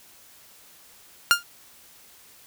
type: tone with exponential decay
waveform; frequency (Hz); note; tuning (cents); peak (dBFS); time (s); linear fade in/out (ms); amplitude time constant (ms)
sawtooth; 1405; F6; +10; -7; 1.31-1.43; 0; 26
effects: white hiss -52 dBFS RMS until 2.46 s